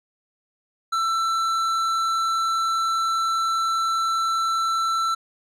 sine tone with tanh clipping, 1335 Hz, E6, 22 cents sharp, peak -22 dBFS, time 0.92-5.15 s, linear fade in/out 10 ms, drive 12 dB, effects none

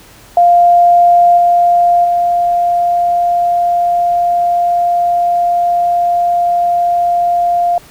sine tone with level steps, 698.5 Hz, F5, in tune, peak -4 / -6 / -9 dBFS, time 0.37-7.78 s, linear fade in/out 2 ms, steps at 1.37 / 2.04 s, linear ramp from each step 10 ms, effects pink hiss -40 dBFS RMS until 7.9 s

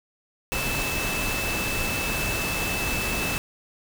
sine tone in noise, 2627 Hz, E7, 7 cents flat, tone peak -29 dBFS, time 0.52-3.38 s, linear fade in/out 0 ms, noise pink, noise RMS -28 dBFS, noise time 0.52-3.38 s, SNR -4 dB, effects none

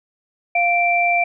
sine tone pair together, 698.4 / 2349 Hz, F5 / D7, 0 / 0 cents, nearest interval octave + major sixth, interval 2100 cents, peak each -17 dBFS, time 0.55-1.24 s, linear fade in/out 5 ms, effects none

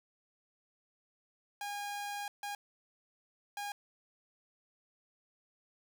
sawtooth tone bursts at uneven times, 816 Hz, G#5, 31 cents flat, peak -34 dBFS, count 3, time 1.61-2.28 / 2.43-2.55 / 3.57-3.72 s, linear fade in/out 2 ms, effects 11-bit

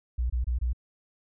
sine tone bursts, 60.7 Hz, B1, 29 cents flat, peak -24 dBFS, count 4, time 0.18-0.732 s, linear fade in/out 10 ms, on 120 ms, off 24 ms, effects none

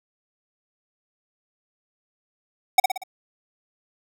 square tone with echo, 753 Hz, F#5, 30 cents sharp, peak -10 dBFS, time 2.78-2.8 s, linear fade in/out 5 ms, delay 59 ms, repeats 4, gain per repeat -6 dB, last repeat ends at 3.036 s, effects none

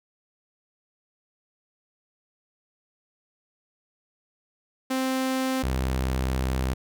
sawtooth tone pair in turn, 261.6 / 64.85 Hz, C4 / C2, 0 / -15 cents, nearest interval 2 octaves, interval 2415 cents, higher first, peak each -20 dBFS, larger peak neither, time 4.9-5.63 / 5.63-6.74 s, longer second, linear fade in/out 10 ms, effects none

